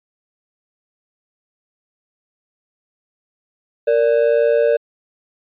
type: ring-modulated tone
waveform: triangle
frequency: 523.3 Hz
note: C5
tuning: in tune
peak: -7 dBFS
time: 3.87-4.77 s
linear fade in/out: 10 ms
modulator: 60.5 Hz
effects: resampled to 8000 Hz